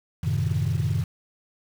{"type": "chord", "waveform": "sine", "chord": "F# diminished seventh", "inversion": "none", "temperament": "equal", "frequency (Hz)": [92.5, 110, 130.81, 155.56], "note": ["F#2", "A2", "C3", "Eb3"], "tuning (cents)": [0, 0, 0, 0], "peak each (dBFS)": -26, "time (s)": [0.23, 1.04], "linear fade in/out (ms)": 10, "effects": ["tanh soft clip ceiling -16 dBFS", "7-bit"]}